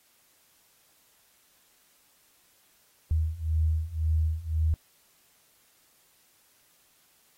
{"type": "beating tone pair", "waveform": "sine", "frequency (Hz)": [78.2, 80.1], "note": ["D#2", "E2"], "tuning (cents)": [9, -49], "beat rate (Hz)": 1.9, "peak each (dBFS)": [-28, -26], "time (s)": [3.11, 4.74], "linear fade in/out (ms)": 0, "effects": ["white hiss -64 dBFS RMS until 7.37 s", "AAC 48 kbps"]}